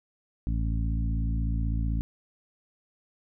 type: harmonic tone with a mistuned harmonic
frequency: 55.9 Hz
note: A1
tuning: 28 cents sharp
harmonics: 1 / 2 / 3 / 4 / 5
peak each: -26 / -32 / -36 / -38 / -40 dBFS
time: 0.47-2.01 s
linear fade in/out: 0 ms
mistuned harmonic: 1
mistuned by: +21 cents
effects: none